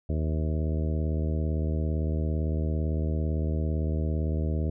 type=harmonic tone with a mistuned harmonic; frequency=77.78 Hz; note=D#2; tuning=in tune; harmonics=1 / 2 / 3 / 4 / 5 / 6 / 7 / 8; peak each=-26 / -32 / -36 / -38 / -40 / -42 / -43 / -44 dBFS; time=0.09-4.7 s; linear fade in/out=5 ms; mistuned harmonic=8; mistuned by=+62 cents; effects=none